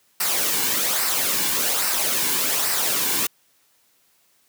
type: noise with flanger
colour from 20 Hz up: white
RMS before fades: -22 dBFS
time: 0.2-3.27 s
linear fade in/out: 5 ms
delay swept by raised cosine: 0.29 to 1.59 ms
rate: 1.2 Hz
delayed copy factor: -0.55
effects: white hiss -62 dBFS RMS until 4.48 s + high-pass 100 Hz 12 dB/octave